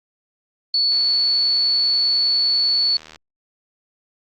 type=tone; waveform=sine; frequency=4435 Hz; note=C#8; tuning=in tune; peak=-15 dBFS; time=0.74-2.97 s; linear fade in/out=2 ms
type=click train; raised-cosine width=0.2 ms; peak=-22 dBFS; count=177; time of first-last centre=0.92-3.159 s; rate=78.6 Hz
effects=Opus 24 kbps